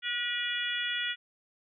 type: harmonic tone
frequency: 482.7 Hz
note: B4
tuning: 40 cents flat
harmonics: 3 / 4 / 5 / 6 / 7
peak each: -36 / -35 / -39 / -36 / -35 dBFS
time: 0.02-1.16 s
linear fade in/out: 50 ms
effects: none